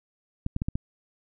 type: clicks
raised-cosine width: 5 ms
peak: -15 dBFS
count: 5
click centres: 0.464 / 0.564 / 0.619 / 0.685 / 0.755 s
effects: none